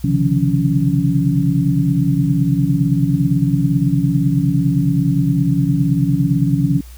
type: tone cluster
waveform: sine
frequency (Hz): 132.3 / 142 / 160 / 177.7 / 280.9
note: C3 / C#3 / D#3 / F3 / C#4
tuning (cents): +20 / +42 / +49 / +30 / +23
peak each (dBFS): -19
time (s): 0.04-6.81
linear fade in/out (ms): 5
effects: added 60 Hz sine -34 dBFS peak until 6.97 s + white hiss -46 dBFS RMS until 6.97 s